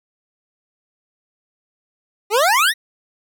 25% pulse exponential sweep, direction up, 391.2 to 1973 Hz, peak -9 dBFS, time 2.3-2.74 s, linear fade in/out 50 ms, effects none

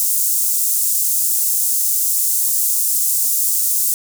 pink high-pass noise, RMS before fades -17 dBFS, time 0-3.94 s, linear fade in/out 0 ms, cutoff 7500 Hz, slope 24 dB/octave, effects none

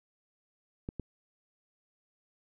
clicks, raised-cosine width 3 ms, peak -23 dBFS, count 2, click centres 0.889 / 0.997 s, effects none

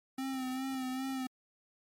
square tone with vibrato, 261.6 Hz, C4, in tune, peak -35 dBFS, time 0.18-1.27 s, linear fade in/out 5 ms, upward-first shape sine, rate 2.5 Hz, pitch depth 38 cents each way, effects MP3 64 kbps

